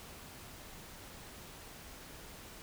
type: silence
effects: pink hiss -51 dBFS RMS until 2.62 s